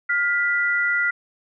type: tone pair together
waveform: sine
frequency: 1415.6 / 1975.5 Hz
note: F6 / B6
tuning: +23 / 0 cents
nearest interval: tritone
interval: 577 cents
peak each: -21 dBFS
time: 0.09-1.11 s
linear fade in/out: 10 ms
effects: none